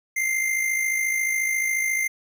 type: tone with amplitude modulation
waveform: square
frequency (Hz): 2094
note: C7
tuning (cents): +1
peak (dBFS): -20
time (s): 0.16-2.08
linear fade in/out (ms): 10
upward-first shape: sine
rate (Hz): 54.2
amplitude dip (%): 50
effects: none